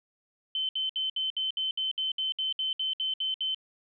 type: tone bursts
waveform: sine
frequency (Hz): 3070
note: G7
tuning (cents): -37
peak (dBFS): -27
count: 15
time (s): 0.55-3.546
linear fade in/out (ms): 2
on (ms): 140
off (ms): 64
effects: none